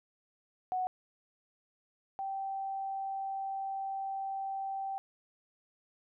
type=tone pair in turn; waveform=sine; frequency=740 / 778.4 Hz; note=F#5 / G5; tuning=0 / -12 cents; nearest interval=minor second; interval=88 cents; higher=second; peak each=-30 / -34 dBFS; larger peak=first; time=0.72-0.87 / 2.19-4.98 s; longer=second; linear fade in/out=0 ms; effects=none